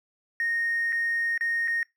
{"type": "tone with dropouts", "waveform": "triangle", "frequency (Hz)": 1855, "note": "A#6", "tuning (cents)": -9, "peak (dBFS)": -21, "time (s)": [0.4, 1.83], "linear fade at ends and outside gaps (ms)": 1, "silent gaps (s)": [[0.923, 0.927], [1.377, 1.409], [1.676, 1.68]], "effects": ["noise-tail reverb RT60 0.2 s tail -26 dB re dry", "tanh soft clip ceiling -20 dBFS"]}